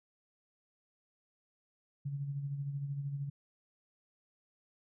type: tone with tremolo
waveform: sine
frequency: 140.8 Hz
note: C#3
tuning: 27 cents sharp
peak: -33 dBFS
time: 2.05-3.3 s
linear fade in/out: 10 ms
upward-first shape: sine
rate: 13 Hz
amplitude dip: 50%
effects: none